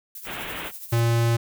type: noise with tremolo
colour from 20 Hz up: violet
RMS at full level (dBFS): -36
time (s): 0.15-1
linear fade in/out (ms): 2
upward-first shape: triangle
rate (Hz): 12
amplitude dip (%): 65
type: low-pass noise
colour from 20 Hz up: white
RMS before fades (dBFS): -34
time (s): 0.24-0.72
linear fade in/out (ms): 50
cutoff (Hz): 3300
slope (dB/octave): 48
type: tone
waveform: square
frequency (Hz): 116.54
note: A#2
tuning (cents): 0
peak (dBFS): -19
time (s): 0.92-1.37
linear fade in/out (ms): 10
effects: none